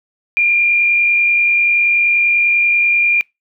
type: tone with frequency modulation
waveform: sine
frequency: 2403 Hz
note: D7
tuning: 39 cents sharp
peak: -10 dBFS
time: 0.37-3.21 s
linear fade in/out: 0 ms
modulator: 50.3 Hz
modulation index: 0.69
effects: noise-tail reverb RT60 0.2 s tail -25 dB re dry